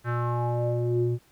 square tone with low-pass filter sweep, 120 Hz, B2, 49 cents flat, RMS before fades -26 dBFS, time 0.04-1.19 s, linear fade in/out 50 ms, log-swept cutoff 1600 to 270 Hz, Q 4.4, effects pink hiss -61 dBFS RMS until 1.31 s

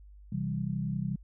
sine chord, C major, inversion none, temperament equal, 130.81 / 164.81 / 196 Hz, C3 / E3 / G3, 0 / 0 / 0 cents, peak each -34 dBFS, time 0.32-1.16 s, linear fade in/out 5 ms, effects added 50 Hz sine -49 dBFS peak until 1.23 s

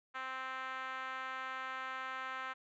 5% pulse tone with band-pass filter, 261.3 Hz, C4, 2 cents flat, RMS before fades -42 dBFS, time 0.14-2.54 s, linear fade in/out 20 ms, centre 1300 Hz, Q 1.8, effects resampled to 16000 Hz

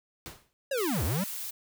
pink noise with exponential decay, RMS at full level -39 dBFS, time 0.26-0.53 s, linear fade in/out 0 ms, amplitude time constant 57 ms
square linear two-way sweep, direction down then up, 571 to 65.5 to 209.1 Hz, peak -28 dBFS, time 0.71-1.24 s, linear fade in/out 5 ms, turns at 1.04 s
blue noise, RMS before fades -37 dBFS, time 0.77-1.51 s, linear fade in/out 10 ms
effects none

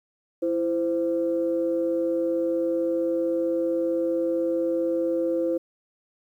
sine tone pair together, 333.3 / 517.7 Hz, E4 / C5, +19 / -18 cents, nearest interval minor sixth, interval 763 cents, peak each -24 dBFS, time 0.42-5.58 s, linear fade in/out 10 ms, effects tanh soft clip ceiling -14 dBFS + 10-bit

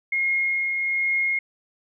sine tone with tremolo, 2148 Hz, C7, 45 cents sharp, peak -19 dBFS, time 0.12-1.39 s, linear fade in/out 5 ms, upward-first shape triangle, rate 1.2 Hz, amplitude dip 35%, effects none

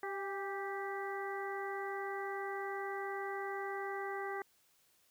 harmonic tone with a mistuned harmonic, 391.8 Hz, G4, 1 cent flat, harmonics 1 / 2 / 3 / 4 / 5, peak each -41 / -43 / -46 / -47 / -46 dBFS, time 0.03-4.42 s, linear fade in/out 2 ms, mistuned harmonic 2, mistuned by +36 cents, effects white hiss -71 dBFS RMS until 5.1 s

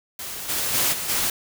white noise with level steps, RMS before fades -33 / -25 / -21 / -29 / -23 dBFS, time 0.19-1.3 s, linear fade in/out 2 ms, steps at 0.48 / 0.73 / 0.92 / 1.08 s, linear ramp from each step 20 ms, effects none

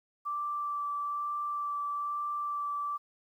sine tone with vibrato, 1168 Hz, D6, 10 cents flat, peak -31 dBFS, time 0.25-2.98 s, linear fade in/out 20 ms, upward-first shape sine, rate 1.1 Hz, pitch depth 10 cents each way, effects 11-bit

